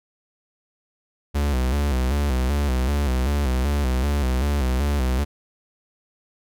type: tone with vibrato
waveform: 45% pulse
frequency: 67.7 Hz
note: C#2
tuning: 40 cents flat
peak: -19 dBFS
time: 1.34-5.25 s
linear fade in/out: 20 ms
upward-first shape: square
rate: 2.6 Hz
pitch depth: 110 cents each way
effects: none